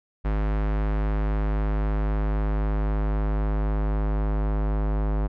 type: tone with low-pass filter sweep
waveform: square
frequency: 51.91 Hz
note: G#1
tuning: in tune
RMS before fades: -24 dBFS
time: 0.24-5.28 s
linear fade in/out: 20 ms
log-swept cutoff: 1800 to 1100 Hz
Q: 0.92
effects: none